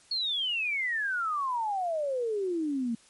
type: exponential sweep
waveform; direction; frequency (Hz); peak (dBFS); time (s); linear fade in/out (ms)
sine; down; 4388 to 224.3; -27; 0.11-2.95; 5
effects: white hiss -59 dBFS RMS until 3.09 s + MP3 48 kbps